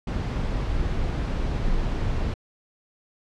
brown noise, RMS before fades -25 dBFS, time 0.07-2.34 s, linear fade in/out 5 ms, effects low-pass 5000 Hz 12 dB/octave

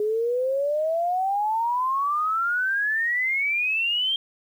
sine exponential sweep, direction up, 415.3 to 3203 Hz, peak -21 dBFS, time 0-4.16 s, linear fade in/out 2 ms, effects 9-bit

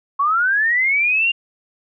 sine linear sweep, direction up, 1089 to 2816 Hz, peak -14 dBFS, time 0.19-1.32 s, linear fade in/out 10 ms, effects none

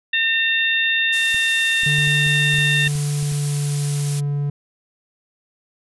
harmonic tone, 908 Hz, A#5, 46 cents flat, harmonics 2 / 3 / 4, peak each -19 / -21 / -22 dBFS, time 0.13-2.88 s, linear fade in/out 5 ms
blue noise, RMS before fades -27 dBFS, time 1.12-4.21 s, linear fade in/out 20 ms
clicks, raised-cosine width 5 ms, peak -25 dBFS, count 11, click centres 1.345 / 1.834 / 1.985 / 2.074 / 2.265 / 2.541 / 2.585 / 2.871 / 2.954 / 3.228 / 3.321 s
triangle tone with pitch glide, 146.83 to 143.81 Hz, D3 to D3, 0 to -36 cents, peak -17 dBFS, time 1.86-4.5 s, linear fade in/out 5 ms, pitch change -36 cents, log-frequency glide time 2.4-4.19 s
effects resampled to 24000 Hz

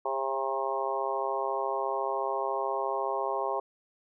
harmonic tone with a mistuned harmonic, 134.1 Hz, C3, 43 cents sharp, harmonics 3 / 4 / 5 / 6 / 7 / 8, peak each -35 / -35 / -35 / -35 / -35 / -35 dBFS, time 0.05-3.6 s, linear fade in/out 5 ms, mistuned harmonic 4, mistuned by +16 cents, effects none

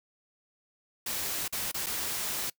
white noise with dropouts, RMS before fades -33 dBFS, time 1.06-2.5 s, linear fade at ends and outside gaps 5 ms, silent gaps 1.48-1.525 / 1.716-1.743 / 1.862-1.866 s, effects noise-tail reverb RT60 0.1 s tail -23 dB re dry

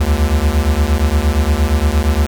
square beating tone pair, 69.3 / 77.9 Hz, C#2 / D#2, 0 / +3 cents, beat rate 8.6 Hz, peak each -15 dBFS, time 0-2.27 s, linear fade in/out 10 ms, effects none

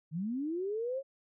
sine linear sweep, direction up, 146.83 to 554.4 Hz, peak -32 dBFS, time 0.11-1.03 s, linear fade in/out 50 ms, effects none

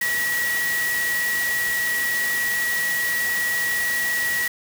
sine tone in noise, 1922 Hz, B6, 48 cents flat, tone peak -21 dBFS, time 0.01-4.48 s, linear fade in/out 5 ms, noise white, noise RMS -29 dBFS, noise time 0.01-4.48 s, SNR +5 dB, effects none

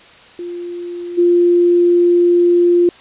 sine tone with level steps, 349.2 Hz, F4, in tune, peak -23 / -8 dBFS, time 0.39-2.89 s, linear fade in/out 2 ms, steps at 1.17 s, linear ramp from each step 20 ms, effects white hiss -42 dBFS RMS until 3 s + resampled to 8000 Hz

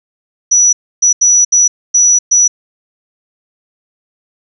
sine tone bursts at uneven times, 5890 Hz, F#8, 9 cents flat, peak -5 dBFS, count 6, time 0.51-0.73 / 1.02-1.13 / 1.21-1.45 / 1.52-1.68 / 1.94-2.19 / 2.31-2.48 s, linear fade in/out 10 ms, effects none

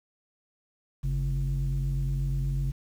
sine tone pair together, 48.47 / 137.1 Hz, G1 / C#3, -19 / -19 cents, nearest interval octave + tritone, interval 1800 cents, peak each -26 dBFS, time 1.03-2.72 s, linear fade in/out 20 ms, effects tanh soft clip ceiling -22 dBFS + 9-bit

